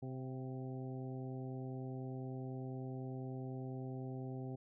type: harmonic tone with a mistuned harmonic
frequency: 130 Hz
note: C3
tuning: 11 cents flat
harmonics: 1 / 2 / 3 / 4 / 5 / 6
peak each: -43 / -47 / -50 / -56 / -57 / -57 dBFS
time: 0.02-4.56 s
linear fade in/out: 10 ms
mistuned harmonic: 5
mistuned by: +37 cents
effects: none